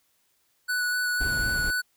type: tone with vibrato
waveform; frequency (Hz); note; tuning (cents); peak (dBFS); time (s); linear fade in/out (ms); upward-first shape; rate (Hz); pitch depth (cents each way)
square; 1480; F#6; 0; -25; 0.68-1.82; 20; square; 4; 9
type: noise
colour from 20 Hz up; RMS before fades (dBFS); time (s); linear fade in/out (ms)
brown; -32; 1.2-1.71; 10
effects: white hiss -69 dBFS RMS until 1.96 s